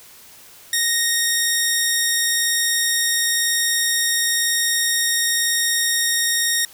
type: tone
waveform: 10% pulse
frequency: 1861 Hz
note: A#6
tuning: 3 cents flat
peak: -8 dBFS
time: 0.73-6.65 s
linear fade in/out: 2 ms
effects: white hiss -45 dBFS RMS until 6.73 s